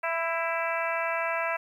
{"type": "harmonic tone with a mistuned harmonic", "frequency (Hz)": 332, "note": "E4", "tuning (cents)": 12, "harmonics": [2, 3, 4, 5, 6, 7, 8], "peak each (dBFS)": [-31, -33, -34, -35, -36, -36, -37], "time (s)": [0.03, 1.57], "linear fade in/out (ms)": 10, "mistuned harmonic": 5, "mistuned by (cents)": -26, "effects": ["10-bit"]}